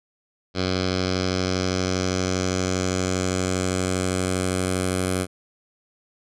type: tone with low-pass filter sweep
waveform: 10% pulse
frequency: 92.5 Hz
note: F#2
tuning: in tune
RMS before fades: -24 dBFS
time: 0.54-5.27 s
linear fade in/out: 50 ms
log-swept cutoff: 4600 to 10000 Hz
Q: 3.3
effects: none